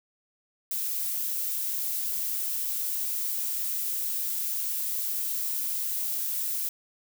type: noise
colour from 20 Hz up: violet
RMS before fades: -30 dBFS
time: 0.71-6.69 s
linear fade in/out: 2 ms
effects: none